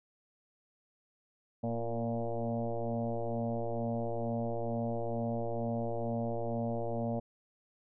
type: tone with frequency modulation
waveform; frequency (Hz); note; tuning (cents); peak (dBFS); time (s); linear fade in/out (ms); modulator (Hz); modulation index
sine; 233.1; A#3; 0; -31; 1.63-7.2; 10; 116; 4.1
effects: none